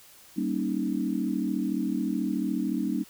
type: chord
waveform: sine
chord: Eb dominant seventh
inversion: first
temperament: equal with one note detuned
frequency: 194.19 / 233.1 / 277.2 / 311.1 Hz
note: G3 / Bb3 / Db4 / Eb4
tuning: -16 / 0 / 0 / 0 cents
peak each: -31 dBFS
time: 0.36-3.04 s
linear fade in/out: 20 ms
effects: white hiss -53 dBFS RMS until 3.09 s